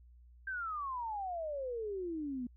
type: exponential sweep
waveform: sine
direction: down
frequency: 1600 to 238.1 Hz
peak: -36 dBFS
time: 0.47-2.47 s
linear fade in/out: 5 ms
effects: added 60 Hz sine -56 dBFS peak until 2.56 s